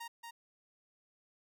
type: tone with echo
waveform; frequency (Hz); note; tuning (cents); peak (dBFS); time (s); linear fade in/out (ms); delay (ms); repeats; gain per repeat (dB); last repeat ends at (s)
sawtooth; 932.3; A#5; 0; -39; 0-0.08; 10; 230; 1; -3; 0.31
effects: none